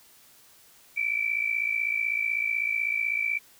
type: tone pair together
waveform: sine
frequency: 2291 / 2347 Hz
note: D7 / D7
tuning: -44 / -2 cents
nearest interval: unison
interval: 42 cents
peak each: -28 / -27 dBFS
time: 0.96-3.39 s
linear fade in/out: 20 ms
effects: white hiss -56 dBFS RMS until 3.59 s